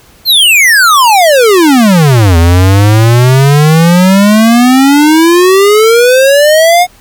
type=exponential two-way sweep; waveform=square; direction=down then up; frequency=4341 to 82 to 729 Hz; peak=-3 dBFS; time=0.25-6.87 s; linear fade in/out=50 ms; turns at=2.37 s; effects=pink hiss -41 dBFS RMS until 7 s